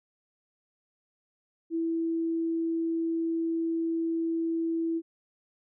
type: tone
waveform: sine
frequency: 329.6 Hz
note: E4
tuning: in tune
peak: -26 dBFS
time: 1.7-5.02 s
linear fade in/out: 50 ms
effects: none